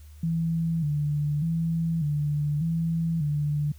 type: tone with vibrato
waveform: sine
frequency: 156 Hz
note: D#3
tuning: 5 cents sharp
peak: -23 dBFS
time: 0.23-3.72 s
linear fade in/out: 5 ms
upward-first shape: square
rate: 0.84 Hz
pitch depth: 96 cents each way
effects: added 75 Hz sine -44 dBFS peak until 3.78 s + white hiss -60 dBFS RMS until 3.78 s